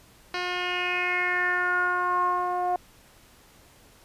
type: tone with low-pass filter sweep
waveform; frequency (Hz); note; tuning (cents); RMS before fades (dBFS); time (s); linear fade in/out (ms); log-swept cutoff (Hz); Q
10% pulse; 358.8; F4; +47; -26; 0.34-2.76; 2; 3800 to 760; 5.4
effects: pink hiss -55 dBFS RMS until 4.04 s + resampled to 32000 Hz